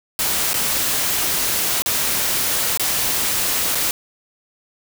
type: noise with dropouts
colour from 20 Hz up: white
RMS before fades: -20 dBFS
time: 0.19-3.91 s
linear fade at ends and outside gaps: 1 ms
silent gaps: 0.533-0.541 / 1.821-1.86 / 2.774-2.796 / 3.749-3.753 s
effects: none